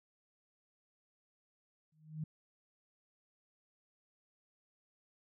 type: tone with exponential growth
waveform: sine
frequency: 155.56 Hz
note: D#3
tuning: in tune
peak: -34 dBFS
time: 1.92-2.24 s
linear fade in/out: 5 ms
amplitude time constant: 69 ms
effects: none